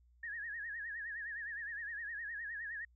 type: tone with vibrato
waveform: sine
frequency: 1760 Hz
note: A6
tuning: in tune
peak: -40 dBFS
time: 0.23-2.85 s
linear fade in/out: 5 ms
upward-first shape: sine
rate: 9.7 Hz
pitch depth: 120 cents each way
effects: added 60 Hz sine -64 dBFS peak until 2.95 s